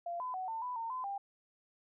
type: tone with pitch steps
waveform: sine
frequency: 690 / 1009 / 747 / 899 / 994 / 912 / 1020 / 796 Hz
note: F5 / B5 / F#5 / A5 / B5 / A#5 / C6 / G5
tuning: -21 / +37 / +16 / +37 / +11 / -38 / -44 / +26 cents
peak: -36 dBFS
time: 0.06-1.18 s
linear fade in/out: 5 ms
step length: 140 ms
effects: none